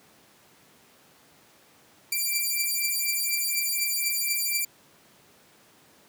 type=beating tone pair; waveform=5% pulse; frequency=2349 / 2353.1 Hz; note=D7 / D7; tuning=0 / +3 cents; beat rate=4.1 Hz; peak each=-18 dBFS; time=2.12-4.65 s; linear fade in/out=5 ms; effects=pink hiss -57 dBFS RMS until 6.08 s + high-pass 150 Hz 12 dB/octave